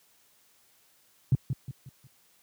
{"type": "tone with echo", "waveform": "sine", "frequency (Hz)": 130.81, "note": "C3", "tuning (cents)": 0, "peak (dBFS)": -17, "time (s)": [1.32, 1.35], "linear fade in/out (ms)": 2, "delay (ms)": 180, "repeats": 4, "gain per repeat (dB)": -8, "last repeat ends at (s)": 2.07, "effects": ["white hiss -64 dBFS RMS until 2.42 s", "high-pass 60 Hz 12 dB/octave"]}